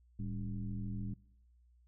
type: tone with frequency modulation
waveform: sine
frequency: 110.4 Hz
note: A2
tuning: 6 cents sharp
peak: -36 dBFS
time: 0.19-1.14 s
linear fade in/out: 5 ms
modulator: 87 Hz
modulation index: 1.3
effects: noise-tail reverb RT60 0.9 s tail -25 dB re dry + added 60 Hz sine -63 dBFS peak until 1.87 s